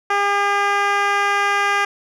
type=tone with band-pass filter sweep; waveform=10% pulse; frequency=403.8 Hz; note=G#4; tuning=49 cents flat; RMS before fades=-18 dBFS; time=0.1-1.85 s; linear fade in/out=5 ms; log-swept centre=990 to 1500 Hz; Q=0.79; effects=none